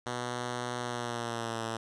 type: tone with pitch glide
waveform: 5% pulse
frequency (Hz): 122.5 to 113.64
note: B2 to A#2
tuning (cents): -14 to -44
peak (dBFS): -22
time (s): 0.06-1.77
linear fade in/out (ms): 5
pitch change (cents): -130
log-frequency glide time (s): 0.79-1.63
effects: resampled to 22050 Hz